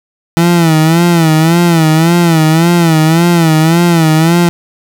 30% pulse tone with vibrato, 164.81 Hz, E3, in tune, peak -3 dBFS, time 0.37-4.49 s, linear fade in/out 0 ms, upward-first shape sine, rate 1.8 Hz, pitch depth 93 cents each way, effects none

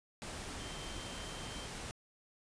sine tone in noise, 3136 Hz, G7, in tune, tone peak -51 dBFS, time 0.6-1.66 s, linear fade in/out 0 ms, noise pink, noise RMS -44 dBFS, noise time 0.22-1.91 s, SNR -10 dB, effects resampled to 22050 Hz

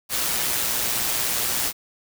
white noise with amplitude modulation, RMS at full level -22 dBFS, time 0.09-1.73 s, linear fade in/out 50 ms, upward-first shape sine, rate 120 Hz, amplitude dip 45%, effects none

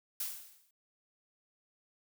blue noise with exponential decay, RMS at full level -34 dBFS, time 0.2-0.71 s, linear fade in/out 5 ms, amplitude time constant 110 ms, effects none

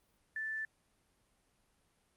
sine tone with quantisation, 1760 Hz, A6, in tune, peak -36 dBFS, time 0.36-0.65 s, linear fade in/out 2 ms, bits 11, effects pink hiss -74 dBFS RMS until 2.16 s + Opus 32 kbps

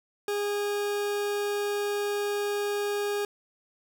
40% pulse tone, 410 Hz, G#4, 22 cents flat, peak -26 dBFS, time 0.28-3.25 s, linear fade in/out 2 ms, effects none

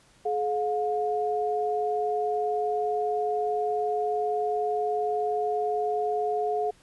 sine tone pair together, 424.7 / 715 Hz, G#4 / F5, +39 / +41 cents, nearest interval major sixth, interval 902 cents, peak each -27 dBFS, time 0.25-6.71 s, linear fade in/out 10 ms, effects pink hiss -59 dBFS RMS until 6.82 s + resampled to 24000 Hz

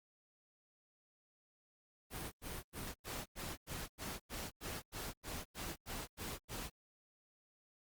pink noise bursts, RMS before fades -44 dBFS, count 15, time 2.1-6.702 s, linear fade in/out 50 ms, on 220 ms, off 93 ms, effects Opus 32 kbps

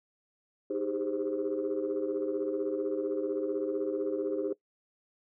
sine chord, Ab major seventh, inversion second, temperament equal with one note detuned, 311.1 / 392 / 407.7 / 523.3 Hz, Eb4 / G4 / Ab4 / C5, 0 / 0 / -32 / 0 cents, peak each -34 / -34 / -34 / -35 dBFS, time 0.7-4.53 s, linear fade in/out 5 ms, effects noise-tail reverb RT60 0.1 s tail -20 dB re dry + tanh soft clip ceiling -22 dBFS

